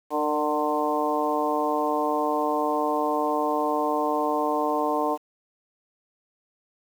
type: harmonic tone with a mistuned harmonic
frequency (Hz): 150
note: D3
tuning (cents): +37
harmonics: 2 / 3 / 4 / 5 / 6 / 7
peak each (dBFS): -29 / -29 / -29 / -29 / -29 / -29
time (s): 0.1-5.18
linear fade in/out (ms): 50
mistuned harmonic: 3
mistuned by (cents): +21
effects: 8-bit